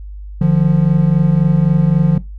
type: tone pair together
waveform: triangle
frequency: 150.13 / 173.9 Hz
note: D3 / F3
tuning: +38 / -7 cents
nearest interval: minor third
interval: 255 cents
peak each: -10 dBFS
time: 0.41-2.18 s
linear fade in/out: 5 ms
effects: noise-tail reverb RT60 0.2 s tail -17 dB re dry + added 50 Hz sine -27 dBFS peak until 2.38 s

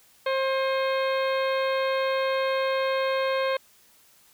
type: harmonic tone with a mistuned harmonic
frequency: 532 Hz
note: C5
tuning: 29 cents sharp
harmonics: 1 / 2 / 3 / 4 / 5 / 6 / 7 / 8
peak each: -24 / -30 / -34 / -36 / -38 / -40 / -41 / -42 dBFS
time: 0.26-3.57 s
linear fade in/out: 5 ms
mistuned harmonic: 5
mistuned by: -84 cents
effects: white hiss -58 dBFS RMS until 4.33 s

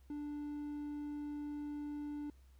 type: tone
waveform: triangle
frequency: 293.7 Hz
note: D4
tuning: in tune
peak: -38 dBFS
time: 0.1-2.3 s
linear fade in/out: 2 ms
effects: added 65 Hz sine -59 dBFS peak until 2.59 s + pink hiss -74 dBFS RMS until 2.59 s

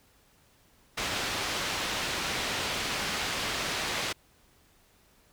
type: low-pass noise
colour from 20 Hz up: white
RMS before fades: -32 dBFS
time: 0.97-4.13 s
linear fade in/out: 10 ms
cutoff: 4000 Hz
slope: 12 dB/octave
effects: pink hiss -63 dBFS RMS until 5.32 s

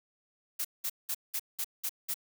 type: noise bursts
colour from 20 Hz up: blue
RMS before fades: -33 dBFS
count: 7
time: 0.59-2.143 s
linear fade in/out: 10 ms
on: 59 ms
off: 190 ms
effects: none

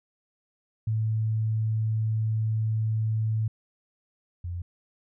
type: tone pair in turn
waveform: sine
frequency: 110 / 87.67 Hz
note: A2 / F2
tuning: 0 / +7 cents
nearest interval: major third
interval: 393 cents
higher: first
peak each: -23 / -30 dBFS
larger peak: first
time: 0.87-3.48 / 4.44-4.62 s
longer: first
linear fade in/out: 5 ms
effects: none

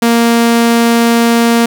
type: tone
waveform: sawtooth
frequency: 233.1 Hz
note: A#3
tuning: in tune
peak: -3 dBFS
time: 0.02-1.66 s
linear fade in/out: 5 ms
effects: none

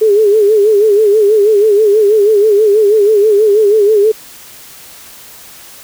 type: tone with vibrato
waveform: sine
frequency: 419.5 Hz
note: G#4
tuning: 17 cents sharp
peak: -5 dBFS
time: 0.01-4.12 s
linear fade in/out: 10 ms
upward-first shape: sine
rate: 6.2 Hz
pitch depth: 91 cents each way
effects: white hiss -35 dBFS RMS until 5.83 s

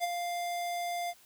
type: tone with ADSR envelope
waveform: square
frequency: 698.5 Hz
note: F5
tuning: in tune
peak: -27 dBFS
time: 0-1.14 s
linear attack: 39 ms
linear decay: 22 ms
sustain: -6 dB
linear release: 47 ms
effects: white hiss -60 dBFS RMS until 1.25 s

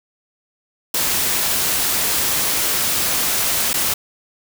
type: noise with dropouts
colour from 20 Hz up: white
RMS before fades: -19 dBFS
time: 0.94-3.94 s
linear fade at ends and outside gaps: 5 ms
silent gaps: 3.732-3.74 s
effects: none

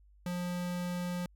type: tone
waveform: square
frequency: 177.4 Hz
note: F3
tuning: 27 cents sharp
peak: -34 dBFS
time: 0.26-1.26 s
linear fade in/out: 2 ms
effects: added 50 Hz sine -58 dBFS peak until 1.35 s

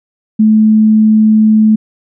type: tone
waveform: sine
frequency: 216.7 Hz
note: A3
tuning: 26 cents flat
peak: -4 dBFS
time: 0.39-1.76 s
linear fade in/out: 10 ms
effects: none

